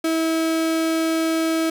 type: tone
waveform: 35% pulse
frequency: 324 Hz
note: E4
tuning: 30 cents flat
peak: -17 dBFS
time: 0.04-1.7 s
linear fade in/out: 5 ms
effects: none